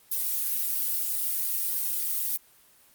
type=noise with flanger; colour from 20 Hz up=violet; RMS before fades=-28 dBFS; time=0.11-2.37 s; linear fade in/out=10 ms; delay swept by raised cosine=1.9 to 3.4 ms; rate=0.58 Hz; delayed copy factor=+0.7; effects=white hiss -58 dBFS RMS until 2.94 s + Opus 32 kbps

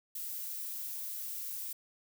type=noise; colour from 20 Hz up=violet; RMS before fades=-40 dBFS; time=0.15-1.73 s; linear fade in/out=5 ms; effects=none

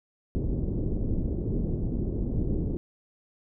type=low-pass noise; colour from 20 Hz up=pink; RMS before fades=-28 dBFS; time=0.35-2.77 s; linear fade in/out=0 ms; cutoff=380 Hz; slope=24 dB/octave; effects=none

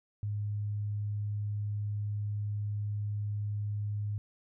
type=tone; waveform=sine; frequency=103.8 Hz; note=G#2; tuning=in tune; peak=-31 dBFS; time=0.23-4.18 s; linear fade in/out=0 ms; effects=none

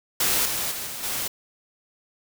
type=noise with level steps; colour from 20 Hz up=white; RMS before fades=-22 / -27 / -32 / -34 / -28 dBFS; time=0.2-1.28 s; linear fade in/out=5 ms; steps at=0.45 / 0.71 / 0.86 / 1.03 s; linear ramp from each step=10 ms; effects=none

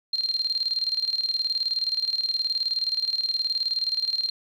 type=tone with tremolo; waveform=sine; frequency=4186 Hz; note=C8; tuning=in tune; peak=-21 dBFS; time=0.13-4.3 s; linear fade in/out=5 ms; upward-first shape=square; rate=19 Hz; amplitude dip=70%; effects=10-bit

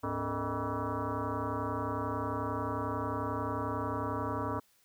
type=tone with frequency modulation; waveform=sine; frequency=431.9 Hz; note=A4; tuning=32 cents flat; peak=-31 dBFS; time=0.03-4.6 s; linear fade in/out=10 ms; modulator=179 Hz; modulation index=4.7; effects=white hiss -68 dBFS RMS until 4.84 s

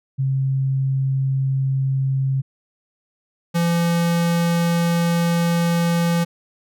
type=tone pair in turn; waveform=sine / square; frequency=134.3 / 170.1 Hz; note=C3 / F3; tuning=+46 / -45 cents; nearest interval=major third; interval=409 cents; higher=second; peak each=-17 dBFS; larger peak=neither; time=0.18-2.42 / 3.54-6.25 s; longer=second; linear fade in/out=20 ms; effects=none

